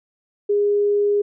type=tone; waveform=sine; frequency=410 Hz; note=G#4; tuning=22 cents flat; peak=-15 dBFS; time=0.49-1.22 s; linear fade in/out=10 ms; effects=none